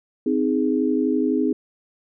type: chord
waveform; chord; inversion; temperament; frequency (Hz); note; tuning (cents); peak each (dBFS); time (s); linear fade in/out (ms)
sine; Ab major; first; just; 259.6 / 311.5 / 415.3; C4 / Eb4 / Ab4; -13 / +2 / 0; -21 / -22 / -24; 0.26-1.53; 5
effects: none